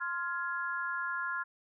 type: chord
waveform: sine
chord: F minor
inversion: second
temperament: just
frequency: 1047.7 / 1396.9 / 1676.3 Hz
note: C6 / F6 / Ab6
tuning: +2 / 0 / +16 cents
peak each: -38 / -35 / -38 dBFS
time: 0-1.44 s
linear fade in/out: 20 ms
effects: none